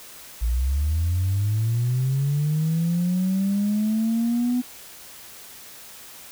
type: linear sweep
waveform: sine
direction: up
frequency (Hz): 54.5 to 250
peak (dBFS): -18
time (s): 0.41-4.62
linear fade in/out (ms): 20
effects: tanh soft clip ceiling -16 dBFS + white hiss -43 dBFS RMS until 6.31 s